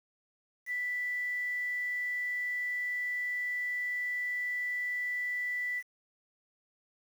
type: tone with quantisation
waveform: sine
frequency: 1975.5 Hz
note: B6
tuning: in tune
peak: -31 dBFS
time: 0.66-5.83 s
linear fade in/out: 50 ms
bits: 9
effects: none